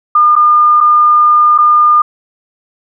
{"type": "tone with dropouts", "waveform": "sine", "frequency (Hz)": 1210, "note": "D#6", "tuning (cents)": -49, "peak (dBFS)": -4, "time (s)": [0.15, 2.02], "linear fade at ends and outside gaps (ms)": 5, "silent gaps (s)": [[0.355, 0.362], [0.805, 0.809], [1.579, 1.585]], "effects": []}